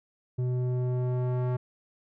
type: tone with low-pass filter sweep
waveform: square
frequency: 125.2 Hz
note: B2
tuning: 24 cents sharp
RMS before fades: -28 dBFS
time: 0.38-1.57 s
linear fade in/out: 10 ms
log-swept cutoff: 330 to 1000 Hz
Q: 0.87
effects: none